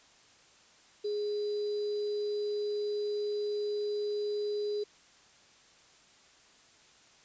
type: tone with sample-and-hold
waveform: sine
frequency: 415.3 Hz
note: G#4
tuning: in tune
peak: -30 dBFS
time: 1.04-4.84 s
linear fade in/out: 10 ms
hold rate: 4410 Hz
effects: white hiss -60 dBFS RMS until 7.24 s + resampled to 16000 Hz